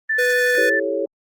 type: tone with vibrato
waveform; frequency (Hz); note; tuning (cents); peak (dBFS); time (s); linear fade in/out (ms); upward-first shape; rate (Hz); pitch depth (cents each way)
sine; 1760; A6; 0; -17; 0.09-0.8; 10; sine; 11; 10
type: tone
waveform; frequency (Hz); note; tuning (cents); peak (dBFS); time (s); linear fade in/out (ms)
square; 493.9; B4; 0; -19; 0.18-0.7; 10
type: chord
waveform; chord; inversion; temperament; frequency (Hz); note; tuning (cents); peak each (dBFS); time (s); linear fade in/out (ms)
sine; A dominant seventh; second; equal with one note detuned; 329.6 / 395.6 / 440 / 554.4; E4 / G4 / A4 / C#5; 0 / +16 / 0 / 0; -27 / -25 / -26 / -23; 0.57-1.06; 10
effects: Opus 24 kbps